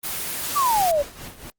white noise, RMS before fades -28 dBFS, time 0.03-0.92 s, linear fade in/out 20 ms
sine exponential sweep, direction down, 1203 to 554.4 Hz, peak -17 dBFS, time 0.55-1.03 s, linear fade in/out 20 ms
pink noise with tremolo, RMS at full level -36 dBFS, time 0.74-1.5 s, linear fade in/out 0 ms, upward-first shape sine, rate 4.4 Hz, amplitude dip 65%
effects Opus 24 kbps

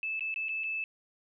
sine tone with dropouts, 2622 Hz, E7, 10 cents flat, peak -31 dBFS, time 0.03-0.84 s, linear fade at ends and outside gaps 1 ms, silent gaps 0.195-0.207 / 0.342-0.36 / 0.485-0.491 / 0.636-0.64 s, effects none

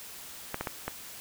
clicks, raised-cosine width 0.5 ms, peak -16 dBFS, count 4, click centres 0.544 / 0.61 / 0.672 / 0.88 s, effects white hiss -45 dBFS RMS until 1.2 s

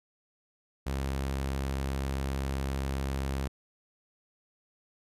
sawtooth tone, 67.6 Hz, C#2, 43 cents flat, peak -26 dBFS, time 0.86-3.48 s, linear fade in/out 10 ms, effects resampled to 32000 Hz

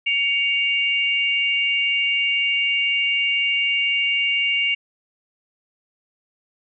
sine tone pair together, 2244 / 2794 Hz, C#7 / F7, +21 / 0 cents, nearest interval major third, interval 379 cents, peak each -21 / -20 dBFS, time 0.06-4.75 s, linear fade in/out 10 ms, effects none

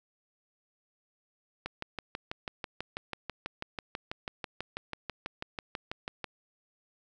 click train, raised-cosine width 0.3 ms, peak -19 dBFS, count 29, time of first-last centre 1.66-6.243 s, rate 6.11 Hz, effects none

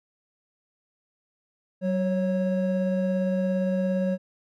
triangle tone pair together, 188.79 / 549 Hz, F#3 / C#5, +35 / -17 cents, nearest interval octave + tritone, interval 1848 cents, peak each -22 / -25 dBFS, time 1.81-4.18 s, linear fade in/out 50 ms, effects none

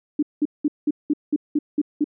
sine tone bursts, 296.6 Hz, D4, 17 cents sharp, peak -16 dBFS, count 9, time 0.19-2.043 s, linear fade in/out 5 ms, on 37 ms, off 190 ms, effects none

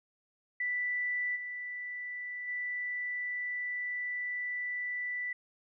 sine tone with level steps, 1975.5 Hz, B6, in tune, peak -30 / -37 / -33 dBFS, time 0.6-5.33 s, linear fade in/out 5 ms, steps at 1.35 / 2.47 s, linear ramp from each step 20 ms, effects none

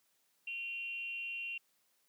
sine tone with frequency modulation, 2756 Hz, F7, 24 cents flat, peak -38 dBFS, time 0.47-1.58 s, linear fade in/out 5 ms, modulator 318 Hz, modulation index 0.36, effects white hiss -75 dBFS RMS until 2.08 s + high-pass 150 Hz 12 dB/octave

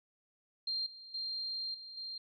sine tone with level steps, 4186 Hz, C8, in tune, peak -33 / -49 / -36 / -46 / -40 dBFS, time 0.67-2.18 s, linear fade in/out 5 ms, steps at 0.86 / 1.14 / 1.74 / 1.97 s, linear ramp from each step 5 ms, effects none

